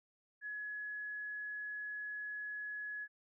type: tone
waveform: sine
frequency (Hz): 1690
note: G#6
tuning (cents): +30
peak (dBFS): -40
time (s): 0.41-3.08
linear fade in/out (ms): 50
effects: none